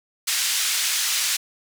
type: band-pass noise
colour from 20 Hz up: white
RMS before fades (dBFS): -23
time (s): 0.27-1.37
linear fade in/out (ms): 10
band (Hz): 1900 to 8100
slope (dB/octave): 12
effects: none